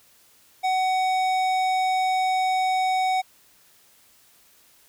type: tone with tanh clipping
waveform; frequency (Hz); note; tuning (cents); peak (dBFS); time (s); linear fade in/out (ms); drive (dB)
sine; 750; F#5; +23; -22; 0.63-3.22; 20; 16
effects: white hiss -57 dBFS RMS until 4.88 s